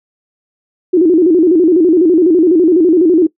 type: tone with vibrato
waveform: sine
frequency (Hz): 340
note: F4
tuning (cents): -46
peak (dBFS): -5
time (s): 0.93-3.27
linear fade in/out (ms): 10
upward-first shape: square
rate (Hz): 12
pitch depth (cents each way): 120
effects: noise-tail reverb RT60 0.1 s tail -20 dB re dry